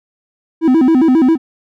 triangle tone with vibrato, 288.6 Hz, D4, 30 cents flat, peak -5 dBFS, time 0.61-1.38 s, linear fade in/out 50 ms, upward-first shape square, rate 7.4 Hz, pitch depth 210 cents each way, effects none

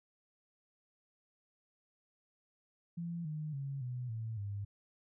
sine tone with pitch steps, 170 / 153.21 / 138.08 / 124.45 / 112.16 / 101.08 Hz, F3 / D#3 / C#3 / B2 / A2 / G#2, -46 / -26 / -6 / +14 / +34 / -46 cents, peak -37 dBFS, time 2.97-4.65 s, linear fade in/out 10 ms, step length 280 ms, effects none

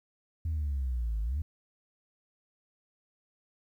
sine exponential two-way sweep, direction down then up, 82.8 to 51.91 to 82.8 Hz, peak -27 dBFS, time 0.45-1.42 s, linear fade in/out 5 ms, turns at 1.22 s, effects tanh soft clip ceiling -26 dBFS + 11-bit

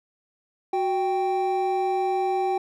triangle tone pair together, 370 / 784 Hz, F#4 / G5, 0 / 0 cents, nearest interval octave + minor second, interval 1300 cents, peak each -23 / -22 dBFS, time 0.73-2.58 s, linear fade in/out 5 ms, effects none

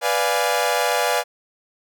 sawtooth chord, B diminished seventh, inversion none, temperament equal, 493.9 / 587.3 / 698.5 / 830.6 Hz, B4 / D5 / F5 / Ab5, 0 / 0 / 0 / 0 cents, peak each -20 dBFS, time 0.01-1.24 s, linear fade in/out 50 ms, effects none

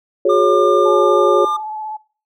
sine chord, F# suspended second, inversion none, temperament equal with one note detuned, 363.4 / 415.3 / 554.4 Hz, F#4 / G#4 / C#5, -31 / 0 / 0 cents, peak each -15 dBFS, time 0.25-1.45 s, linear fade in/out 5 ms
triangle tone, 1200 Hz, D6, 37 cents sharp, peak -15 dBFS, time 0.29-1.57 s, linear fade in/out 10 ms
sine tone with vibrato, 861 Hz, A5, 38 cents flat, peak -24 dBFS, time 0.85-1.97 s, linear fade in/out 10 ms, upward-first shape square, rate 16 Hz, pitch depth 16 cents each way
effects noise-tail reverb RT60 0.4 s tail -22 dB re dry

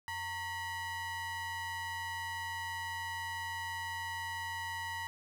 square ring-modulated tone, 503 Hz, B4, 32 cents sharp, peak -35 dBFS, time 0.08-5.07 s, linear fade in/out 0 ms, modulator 1420 Hz, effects none

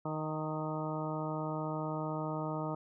harmonic tone with a mistuned harmonic, 155.56 Hz, D#3, in tune, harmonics 1 / 2 / 3 / 4 / 5 / 6 / 7 / 8, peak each -38 / -40 / -44 / -41 / -46 / -43 / -49 / -44 dBFS, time 0.05-2.75 s, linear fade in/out 5 ms, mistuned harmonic 6, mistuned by -21 cents, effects none

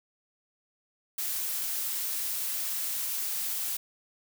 blue noise, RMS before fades -32 dBFS, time 1.18-3.77 s, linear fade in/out 5 ms, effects none

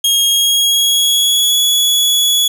sawtooth tone with pitch glide, 3261 to 3386 Hz, G#7 to G#7, -32 to +33 cents, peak -7 dBFS, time 0.04-2.48 s, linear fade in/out 5 ms, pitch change +65 cents, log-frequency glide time 0.26-1.58 s, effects none

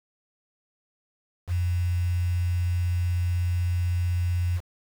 sine tone with quantisation, 88.4 Hz, F2, 22 cents sharp, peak -22 dBFS, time 1.47-4.61 s, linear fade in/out 50 ms, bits 7, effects none

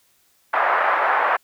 pink band-pass noise, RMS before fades -19 dBFS, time 0.53-1.37 s, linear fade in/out 10 ms, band 680 to 1700 Hz, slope 24 dB/octave, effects white hiss -61 dBFS RMS until 1.43 s

